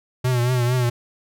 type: tone with vibrato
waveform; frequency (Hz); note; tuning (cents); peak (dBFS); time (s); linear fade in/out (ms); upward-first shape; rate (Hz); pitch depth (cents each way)
square; 123.8; B2; +5; -18; 0.24-0.9; 10; triangle; 4.4; 73
effects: none